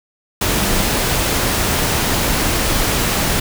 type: tone in noise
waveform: sine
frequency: 197.9 Hz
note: G3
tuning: 17 cents sharp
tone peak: -25 dBFS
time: 0.56-0.84 s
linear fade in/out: 5 ms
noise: pink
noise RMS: -17 dBFS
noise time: 0.41-3.4 s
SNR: -11 dB
effects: none